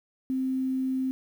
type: tone with quantisation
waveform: sine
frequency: 261.6 Hz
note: C4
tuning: in tune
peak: -25 dBFS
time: 0.3-1.11 s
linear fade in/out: 0 ms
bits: 9
effects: none